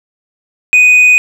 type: tone with tanh clipping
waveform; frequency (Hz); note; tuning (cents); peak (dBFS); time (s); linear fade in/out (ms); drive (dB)
sine; 2489; D#7; 0; -4; 0.73-1.18; 0; 3
effects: none